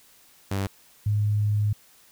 sawtooth / sine tone pair in turn, 97.8 / 104.54 Hz, G2 / G#2, -4 / +12 cents, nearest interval minor second, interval 116 cents, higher second, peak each -21 / -20 dBFS, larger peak second, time 0.51-0.67 / 1.06-1.73 s, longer second, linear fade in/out 5 ms, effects white hiss -56 dBFS RMS until 2.11 s

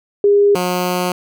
sine / 10% pulse tone pair in turn, 406.4 / 179.99 Hz, G#4 / F#3, -38 / -48 cents, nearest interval octave + major second, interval 1410 cents, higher first, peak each -8 dBFS, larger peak neither, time 0.24-0.55 / 0.55-1.12 s, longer second, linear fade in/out 2 ms, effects none

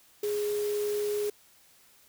sine tone in noise, 415.5 Hz, G#4, 1 cent sharp, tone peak -27 dBFS, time 0.23-1.3 s, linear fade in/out 5 ms, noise white, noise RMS -42 dBFS, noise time 0.23-1.3 s, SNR +12 dB, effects white hiss -60 dBFS RMS until 2.08 s

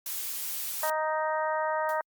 blue noise, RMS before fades -34 dBFS, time 0.06-0.9 s, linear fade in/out 2 ms
harmonic tone, 311.6 Hz, D#4, 3 cents sharp, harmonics 2 / 3 / 4 / 5 / 6, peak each -30 / -30 / -35 / -38 / -38 dBFS, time 0.83-2.01 s, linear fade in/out 2 ms
blue noise with exponential decay, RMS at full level -42 dBFS, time 1.89-2.04 s, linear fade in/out 0 ms, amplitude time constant 31 ms
effects Opus 48 kbps

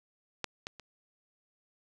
clicks, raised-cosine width 0.2 ms, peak -15 / -20 / -30 dBFS, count 3, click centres 0.443 / 0.669 / 0.797 s, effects none

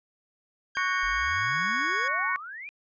sawtooth tone with pitch glide, 1601 to 1658.4 Hz, G6 to G#6, +36 to -3 cents, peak -30 dBFS, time 0.75-2.08 s, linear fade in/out 5 ms, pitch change +61 cents, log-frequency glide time 1.08-1.62 s
harmonic tone, 370 Hz, F#4, in tune, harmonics 3 / 4 / 5 / 6, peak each -29 / -30 / -31 / -32 dBFS, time 0.77-2.36 s, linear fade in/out 0 ms
sine exponential sweep, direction up, 40.41 to 2489 Hz, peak -37 dBFS, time 1.03-2.69 s, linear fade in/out 0 ms
effects resampled to 16000 Hz

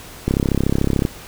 click train, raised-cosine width 3 ms, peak -4 dBFS, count 27, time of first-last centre 0.28-1.052 s, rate 33.7 Hz, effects pink hiss -38 dBFS RMS until 1.27 s

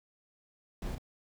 brown noise with echo, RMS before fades -37 dBFS, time 0.82-0.95 s, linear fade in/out 2 ms, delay 32 ms, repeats 1, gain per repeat -5 dB, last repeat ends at 0.982 s, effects none

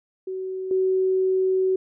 sine tone with level steps, 376.3 Hz, F#4, 29 cents sharp, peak -27 / -18 dBFS, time 0.27-1.76 s, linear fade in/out 5 ms, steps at 0.71 s, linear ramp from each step 2 ms, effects none

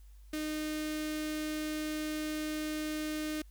sawtooth tone with notch filter, 307 Hz, D#4, 23 cents flat, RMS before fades -36 dBFS, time 0.33-3.42 s, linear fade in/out 5 ms, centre 880 Hz, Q 1, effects added 50 Hz sine -51 dBFS peak until 3.5 s + white hiss -70 dBFS RMS until 3.5 s

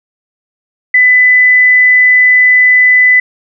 sine tone, 2000 Hz, B6, 21 cents sharp, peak -3 dBFS, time 0.94-3.2 s, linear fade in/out 5 ms, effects none

